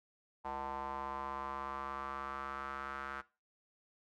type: tone with band-pass filter sweep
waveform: square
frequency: 68.3 Hz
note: C#2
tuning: 25 cents flat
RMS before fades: -42 dBFS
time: 0.44-3.22 s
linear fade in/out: 20 ms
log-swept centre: 900 to 1400 Hz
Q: 4.5
effects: noise-tail reverb RT60 0.3 s tail -19 dB re dry